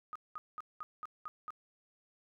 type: tone bursts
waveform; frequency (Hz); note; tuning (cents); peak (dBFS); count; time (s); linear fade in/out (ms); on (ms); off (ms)
sine; 1244.5; D#6; 0; -39; 7; 0.13-1.505; 0; 25; 200
effects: none